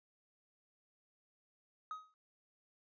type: tone with exponential decay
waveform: triangle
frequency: 1261 Hz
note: D#6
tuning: 23 cents sharp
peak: -35 dBFS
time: 1.91-2.14 s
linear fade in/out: 1 ms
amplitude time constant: 49 ms
effects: tanh soft clip ceiling -34 dBFS + resampled to 16000 Hz